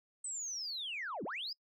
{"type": "linear two-way sweep", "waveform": "sine", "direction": "down then up", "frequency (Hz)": [8250, 155.56, 5160], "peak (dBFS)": -37, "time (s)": [0.24, 1.53], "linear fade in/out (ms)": 5, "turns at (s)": 1.24, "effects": ["noise-tail reverb RT60 0.1 s tail -26 dB re dry", "tanh soft clip ceiling -33 dBFS"]}